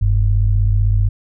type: tone pair together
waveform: sine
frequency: 44.77 / 100.6 Hz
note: F1 / G2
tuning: +44 / +45 cents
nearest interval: octave + major second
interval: 1401 cents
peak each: -14 dBFS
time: 0.01-1.09 s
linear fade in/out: 10 ms
effects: none